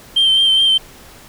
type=tone with vibrato; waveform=sine; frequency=3136 Hz; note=G7; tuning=in tune; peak=-8 dBFS; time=0.16-0.78 s; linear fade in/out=10 ms; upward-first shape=sine; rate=4.8 Hz; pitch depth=23 cents each way; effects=tanh soft clip ceiling -7 dBFS + pink hiss -41 dBFS RMS until 1.28 s